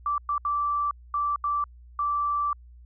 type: tone bursts at uneven times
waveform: sine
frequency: 1166 Hz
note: D6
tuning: 13 cents flat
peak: -23 dBFS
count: 6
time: 0.06-0.18 / 0.29-0.38 / 0.45-0.91 / 1.14-1.36 / 1.44-1.64 / 1.99-2.53 s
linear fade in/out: 2 ms
effects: added 60 Hz sine -46 dBFS peak until 2.85 s